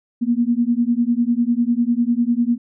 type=beating tone pair; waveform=sine; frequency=233.1 / 243.1 Hz; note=A#3 / B3; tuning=0 / -27 cents; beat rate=10 Hz; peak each=-18 dBFS; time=0.21-2.58 s; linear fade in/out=20 ms; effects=none